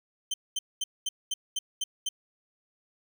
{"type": "tone bursts", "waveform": "25% pulse", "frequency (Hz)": 3100, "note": "G7", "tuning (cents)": -20, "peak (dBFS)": -24, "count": 8, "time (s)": [0.31, 2.09], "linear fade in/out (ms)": 5, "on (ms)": 30, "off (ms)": 220, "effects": []}